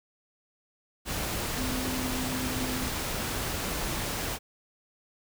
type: tone in noise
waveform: sine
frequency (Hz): 255.3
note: C4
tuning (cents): -42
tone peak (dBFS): -33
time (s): 1.55-2.9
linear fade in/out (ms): 50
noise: pink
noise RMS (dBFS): -32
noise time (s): 1.05-4.39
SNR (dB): -4
effects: none